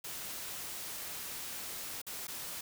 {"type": "noise with dropouts", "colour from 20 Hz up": "white", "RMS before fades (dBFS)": -42, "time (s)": [0.04, 2.61], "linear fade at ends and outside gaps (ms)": 5, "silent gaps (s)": [[2.017, 2.066], [2.271, 2.28]], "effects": []}